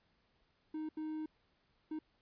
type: tone bursts at uneven times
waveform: triangle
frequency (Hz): 311.1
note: D#4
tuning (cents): 0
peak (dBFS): -36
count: 3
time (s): 0.74-0.89 / 0.97-1.26 / 1.91-1.99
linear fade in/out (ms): 5
effects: pink hiss -75 dBFS RMS until 2.21 s + resampled to 11025 Hz